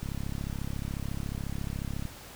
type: click train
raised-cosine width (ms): 5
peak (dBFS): -22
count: 70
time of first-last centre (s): 0.03-2.053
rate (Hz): 34.1
effects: pink hiss -47 dBFS RMS until 2.35 s